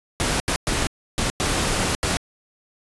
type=noise bursts at uneven times; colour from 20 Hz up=pink; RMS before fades=-22 dBFS; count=6; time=0.2-0.4 / 0.48-0.56 / 0.67-0.87 / 1.18-1.3 / 1.4-1.95 / 2.03-2.17 s; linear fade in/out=0 ms; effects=resampled to 24000 Hz